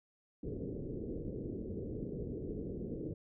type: low-pass noise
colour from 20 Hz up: white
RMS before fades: -41 dBFS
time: 0.43-3.14 s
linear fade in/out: 5 ms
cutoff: 460 Hz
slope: 48 dB/octave
effects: none